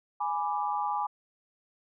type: chord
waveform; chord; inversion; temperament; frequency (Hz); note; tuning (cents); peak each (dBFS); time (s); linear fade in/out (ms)
sine; G# diminished; none; equal; 830.6 / 987.8 / 1174.7; G#5 / B5 / D6; 0 / 0 / 0; -30 / -33 / -34; 0.2-1.07; 10
effects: none